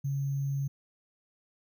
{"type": "tone with sample-and-hold", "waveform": "sine", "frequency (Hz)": 138.59, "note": "C#3", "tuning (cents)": 0, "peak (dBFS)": -28, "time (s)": [0.04, 0.68], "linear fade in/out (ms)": 10, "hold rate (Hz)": 6300, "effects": []}